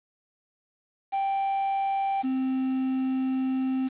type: tone pair in turn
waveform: triangle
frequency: 784 / 261.6 Hz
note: G5 / C4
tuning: 0 / 0 cents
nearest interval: octave + perfect fifth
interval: 1900 cents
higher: first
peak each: -22 dBFS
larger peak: neither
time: 1.12-2.23 / 2.23-3.89 s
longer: second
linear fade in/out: 20 ms
effects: resampled to 8000 Hz + 8-bit